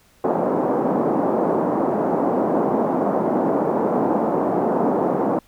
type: band-pass noise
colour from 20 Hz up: pink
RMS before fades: -20 dBFS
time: 0.24-5.39 s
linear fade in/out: 2 ms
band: 210 to 900 Hz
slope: 24 dB/octave
effects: pink hiss -56 dBFS RMS until 5.47 s